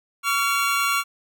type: tone pair together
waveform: 25% pulse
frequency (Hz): 1127.4 / 1379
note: C#6 / F6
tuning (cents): +29 / -22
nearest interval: minor third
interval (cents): 349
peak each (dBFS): -19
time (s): 0.23-1.04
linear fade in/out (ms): 50
effects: none